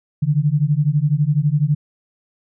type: beating tone pair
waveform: sine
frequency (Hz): 142.2 / 154.2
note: C#3 / D#3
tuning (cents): +45 / -15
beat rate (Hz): 12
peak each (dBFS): -17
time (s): 0.22-1.75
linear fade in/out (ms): 10
effects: none